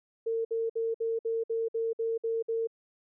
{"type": "tone bursts", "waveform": "sine", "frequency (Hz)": 454.5, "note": "A#4", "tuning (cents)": -44, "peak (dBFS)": -27, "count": 10, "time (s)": [0.26, 2.673], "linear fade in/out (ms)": 10, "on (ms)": 190, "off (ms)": 57, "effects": []}